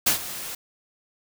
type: noise with ADSR envelope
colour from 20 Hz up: white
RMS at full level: -18 dBFS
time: 0.06-0.55 s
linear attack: 11 ms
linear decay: 110 ms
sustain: -16 dB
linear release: 4 ms
effects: none